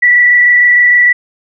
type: tone with frequency modulation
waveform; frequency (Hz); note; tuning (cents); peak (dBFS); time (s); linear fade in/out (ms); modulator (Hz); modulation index
sine; 1955; B6; -18; -4; 0.02-1.13; 10; 26.5; 0.95
effects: none